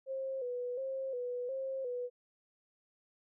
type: tone with vibrato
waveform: sine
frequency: 512 Hz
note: C5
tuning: 38 cents flat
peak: -35 dBFS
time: 0.06-2.1 s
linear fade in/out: 50 ms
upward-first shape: square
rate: 1.4 Hz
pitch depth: 69 cents each way
effects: none